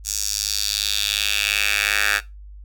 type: tone with high-pass filter sweep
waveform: 10% pulse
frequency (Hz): 102.8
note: G#2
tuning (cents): -17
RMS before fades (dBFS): -22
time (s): 0.04-2.21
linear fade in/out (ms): 50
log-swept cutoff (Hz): 6500 to 1700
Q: 2.5
effects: noise-tail reverb RT60 0.2 s tail -17 dB re dry + added 50 Hz sine -37 dBFS peak until 2.64 s